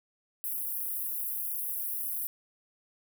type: high-pass noise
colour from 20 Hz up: pink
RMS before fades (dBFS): -34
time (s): 0.44-2.27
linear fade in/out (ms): 0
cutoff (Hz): 11000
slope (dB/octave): 48
effects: none